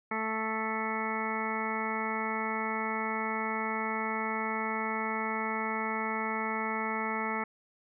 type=harmonic tone; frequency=220 Hz; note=A3; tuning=in tune; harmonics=1 / 2 / 3 / 4 / 5 / 6 / 8 / 9 / 10; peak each=-37 / -39 / -44 / -36 / -41 / -37 / -42 / -41 / -38 dBFS; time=0.11-7.44 s; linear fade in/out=5 ms; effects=none